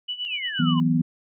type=tone with tremolo; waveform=sine; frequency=2960 Hz; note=F#7; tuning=in tune; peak=-25 dBFS; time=0.08-0.8 s; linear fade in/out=10 ms; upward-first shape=sine; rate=8.5 Hz; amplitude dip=80%
type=exponential sweep; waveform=sine; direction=down; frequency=2932 to 990 Hz; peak=-29 dBFS; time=0.25-0.8 s; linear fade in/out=0 ms
type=chord; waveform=sine; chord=E suspended second; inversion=none; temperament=equal with one note detuned; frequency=163.39 / 185 / 246.9 Hz; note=E3 / F#3 / B3; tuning=-15 / 0 / 0 cents; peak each=-21 / -27 / -21 dBFS; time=0.59-1.02 s; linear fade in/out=10 ms
effects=none